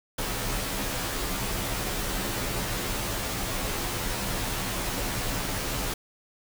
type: noise with comb filter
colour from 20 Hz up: pink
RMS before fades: -30 dBFS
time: 0.18-5.94 s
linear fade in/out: 5 ms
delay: 13 ms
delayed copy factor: -1
effects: none